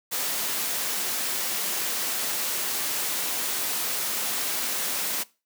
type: high-pass noise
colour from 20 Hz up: white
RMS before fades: -28 dBFS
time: 0.11-5.24 s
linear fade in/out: 20 ms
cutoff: 200 Hz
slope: 12 dB/octave
effects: noise-tail reverb RT60 0.3 s tail -21 dB re dry